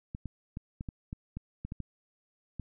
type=clicks; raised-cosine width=5 ms; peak=-25 dBFS; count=11; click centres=0.149 / 0.257 / 0.571 / 0.809 / 0.888 / 1.129 / 1.37 / 1.65 / 1.721 / 1.803 / 2.597 s; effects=none